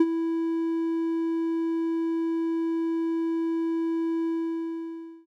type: tone with ADSR envelope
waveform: triangle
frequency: 329.6 Hz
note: E4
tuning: in tune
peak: -11 dBFS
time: 0-5.26 s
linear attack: 6 ms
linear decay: 42 ms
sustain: -11 dB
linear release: 1000 ms
effects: none